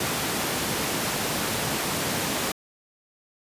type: high-pass noise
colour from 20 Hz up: pink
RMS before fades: -27 dBFS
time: 0-2.52 s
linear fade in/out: 5 ms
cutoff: 140 Hz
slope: 12 dB/octave
effects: resampled to 32000 Hz